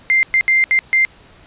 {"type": "tone bursts at uneven times", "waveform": "sine", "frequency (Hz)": 2093, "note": "C7", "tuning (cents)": 0, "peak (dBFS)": -10, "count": 5, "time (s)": [[0.1, 0.23], [0.34, 0.41], [0.48, 0.64], [0.71, 0.79], [0.93, 1.05]], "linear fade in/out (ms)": 0, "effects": ["pink hiss -46 dBFS RMS until 1.46 s", "resampled to 8000 Hz"]}